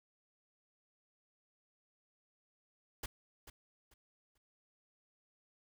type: noise with echo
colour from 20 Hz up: pink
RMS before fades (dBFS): -41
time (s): 3.03-3.06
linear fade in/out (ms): 5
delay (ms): 440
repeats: 3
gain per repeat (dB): -12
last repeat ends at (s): 4.38
effects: none